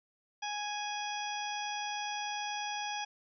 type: harmonic tone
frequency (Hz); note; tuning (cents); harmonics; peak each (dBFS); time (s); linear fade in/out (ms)
830.6; G#5; 0; 1 / 2 / 3 / 4 / 6 / 7; -37 / -44 / -43 / -43 / -47 / -47; 0.42-3.05; 10
effects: none